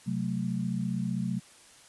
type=chord; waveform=sine; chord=F# diminished; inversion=second; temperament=equal; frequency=130.81 / 185 / 220 Hz; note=C3 / F#3 / A3; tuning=0 / 0 / 0 cents; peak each=-34 / -31 / -33 dBFS; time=0.06-1.4 s; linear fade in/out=20 ms; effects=white hiss -55 dBFS RMS until 1.88 s + resampled to 24000 Hz